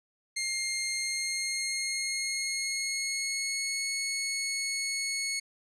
15% pulse tone with pitch glide, 2120 to 2193 Hz, C7 to C#7, +22 to -19 cents, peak -23 dBFS, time 0.36-5.4 s, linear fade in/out 10 ms, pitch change +59 cents, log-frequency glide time 0.95-3.89 s, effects resampled to 24000 Hz

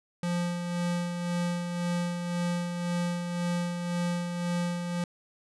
square tone with tremolo, 174.61 Hz, F3, in tune, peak -27 dBFS, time 0.23-5.04 s, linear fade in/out 2 ms, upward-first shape sine, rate 1.9 Hz, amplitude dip 45%, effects resampled to 24000 Hz

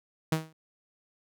sawtooth tone with exponential decay, 158.9 Hz, D#3, 37 cents sharp, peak -18 dBFS, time 0.32-0.53 s, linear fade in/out 5 ms, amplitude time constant 44 ms, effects none

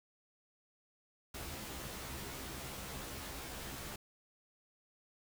pink noise with comb filter, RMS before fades -45 dBFS, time 1.34-3.96 s, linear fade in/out 5 ms, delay 15 ms, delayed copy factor +0.9, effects none

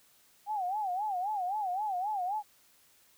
sine tone with vibrato, 784 Hz, G5, in tune, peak -30 dBFS, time 0.46-2.43 s, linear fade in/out 50 ms, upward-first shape sine, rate 3.8 Hz, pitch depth 170 cents each way, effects white hiss -64 dBFS RMS until 3.17 s

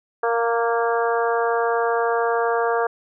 harmonic tone with a mistuned harmonic, 232.7 Hz, A#3, 3 cents flat, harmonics 2 / 3 / 4 / 5 / 6 / 7, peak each -21 / -24 / -27 / -27 / -30 / -30 dBFS, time 0.23-2.87 s, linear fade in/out 5 ms, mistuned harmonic 4, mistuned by -16 cents, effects none

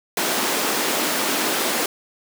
pink high-pass noise, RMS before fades -22 dBFS, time 0.17-1.86 s, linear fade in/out 2 ms, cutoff 240 Hz, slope 24 dB/octave, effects none

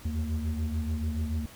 sine tone cluster, 78.1 / 85 / 227.7 Hz, D#2 / F2 / A#3, +7 / -46 / -40 cents, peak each -28 / -33 / -33 dBFS, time 0.05-1.46 s, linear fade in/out 5 ms, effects tanh soft clip ceiling -23 dBFS + pink hiss -50 dBFS RMS until 1.55 s

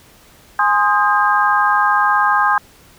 sine chord, Ab major seventh, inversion none, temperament equal with one note detuned, 830.6 / 1046.5 / 1244.5 / 1603.7 Hz, Ab5 / C6 / Eb6 / G6, 0 / 0 / 0 / +39 cents, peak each -17 dBFS, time 0.59-2.58 s, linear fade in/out 2 ms, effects pink hiss -47 dBFS RMS until 2.98 s

